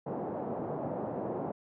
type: band-pass noise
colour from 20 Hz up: white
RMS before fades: -36 dBFS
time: 0.06-1.52 s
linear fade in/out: 10 ms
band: 120 to 730 Hz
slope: 24 dB/octave
effects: none